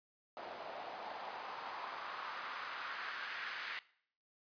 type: noise with band-pass filter sweep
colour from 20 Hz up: white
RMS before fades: -45 dBFS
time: 0.37-3.79 s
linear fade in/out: 0 ms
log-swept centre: 640 to 1800 Hz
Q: 2.3
effects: noise-tail reverb RT60 0.6 s tail -20 dB re dry + resampled to 11025 Hz